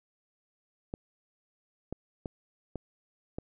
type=clicks; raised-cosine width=2 ms; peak=-22 dBFS; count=5; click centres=0.939 / 1.926 / 2.258 / 2.757 / 3.385 s; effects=none